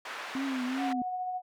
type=band-pass noise; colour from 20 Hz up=white; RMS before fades=-40 dBFS; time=0.05-0.93 s; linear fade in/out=5 ms; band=620 to 2000 Hz; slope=12 dB/octave
type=tone with vibrato; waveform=sine; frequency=261.6 Hz; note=C4; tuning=in tune; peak=-30 dBFS; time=0.35-1.02 s; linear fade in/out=2 ms; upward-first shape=triangle; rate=2.6 Hz; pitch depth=98 cents each way
type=tone with tremolo; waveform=sine; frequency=734 Hz; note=F#5; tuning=14 cents flat; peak=-30 dBFS; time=0.77-1.42 s; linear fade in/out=50 ms; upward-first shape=sine; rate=14 Hz; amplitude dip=30%
effects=none